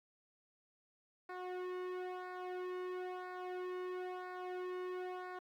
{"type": "tone with flanger", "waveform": "sawtooth", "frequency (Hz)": 364.8, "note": "F#4", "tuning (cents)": -24, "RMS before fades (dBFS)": -43, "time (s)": [1.29, 5.39], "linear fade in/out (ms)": 5, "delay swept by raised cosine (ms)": [0.32, 1.52], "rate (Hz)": 1, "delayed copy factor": -0.8, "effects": ["low-pass 2000 Hz 12 dB/octave", "12-bit"]}